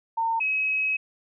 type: tone pair in turn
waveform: sine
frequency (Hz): 909 / 2554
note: A#5 / D#7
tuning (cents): -44 / +45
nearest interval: octave + tritone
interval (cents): 1789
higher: second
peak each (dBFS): -22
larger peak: neither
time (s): 0.17-0.4 / 0.4-0.97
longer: second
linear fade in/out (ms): 10
effects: none